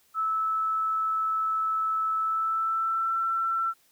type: tone with pitch glide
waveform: sine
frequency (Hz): 1307 to 1343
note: E6 to E6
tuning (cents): -15 to +32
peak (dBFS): -24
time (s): 0.14-3.74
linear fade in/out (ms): 50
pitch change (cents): +47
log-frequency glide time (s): 2.17-3.18
effects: white hiss -64 dBFS RMS until 3.91 s